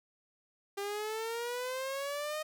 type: exponential sweep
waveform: sawtooth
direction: up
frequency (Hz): 396.7 to 622.3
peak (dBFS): -31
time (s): 0.77-2.43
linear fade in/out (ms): 10
effects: none